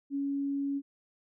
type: tone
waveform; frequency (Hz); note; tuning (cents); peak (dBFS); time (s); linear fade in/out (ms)
sine; 279.4; C#4; +14; -29; 0.1-0.82; 50
effects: none